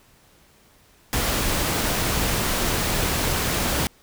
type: noise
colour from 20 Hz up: pink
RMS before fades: -23 dBFS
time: 1.13-3.87 s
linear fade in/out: 0 ms
effects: pink hiss -56 dBFS RMS until 4.02 s